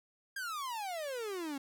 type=exponential sweep; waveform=45% pulse; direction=down; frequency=1638 to 267.4 Hz; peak=-37 dBFS; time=0.36-1.58 s; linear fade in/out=5 ms; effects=none